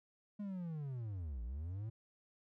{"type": "linear two-way sweep", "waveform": "triangle", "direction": "down then up", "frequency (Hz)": [210, 54.6, 115], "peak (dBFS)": -38, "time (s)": [0.39, 1.9], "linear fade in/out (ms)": 10, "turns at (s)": 1.43, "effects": []}